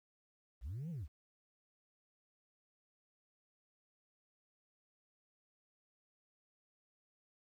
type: linear two-way sweep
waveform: sine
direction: up then down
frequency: 47.49 to 177.9 to 56 Hz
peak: -38 dBFS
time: 0.61-1.08 s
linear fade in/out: 50 ms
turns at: 0.9 s
effects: tanh soft clip ceiling -39 dBFS + 12-bit